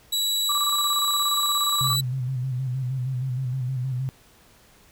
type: tone with pitch glide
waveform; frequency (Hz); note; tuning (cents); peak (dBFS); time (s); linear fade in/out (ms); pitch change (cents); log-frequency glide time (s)
sawtooth; 3907 to 3948; B7 to B7; -19 to -1; -19; 0.12-2.01; 10; +18; 1.82-1.89
type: tone with tremolo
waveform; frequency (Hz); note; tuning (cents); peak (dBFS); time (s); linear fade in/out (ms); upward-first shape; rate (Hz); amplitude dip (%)
sine; 1167; D6; -11; -23; 0.49-1.96; 5; square; 17; 65
type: tone with vibrato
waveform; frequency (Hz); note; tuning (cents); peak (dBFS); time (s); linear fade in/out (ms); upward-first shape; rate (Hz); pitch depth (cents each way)
sine; 128.7; C3; -28; -24; 1.81-4.09; 0; square; 6.4; 55
effects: pink hiss -55 dBFS RMS until 4.91 s